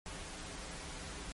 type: noise with comb filter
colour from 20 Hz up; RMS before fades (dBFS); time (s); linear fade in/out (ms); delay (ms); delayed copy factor
pink; -45; 0.06-1.32; 0; 8.6; -0.75
effects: MP3 48 kbps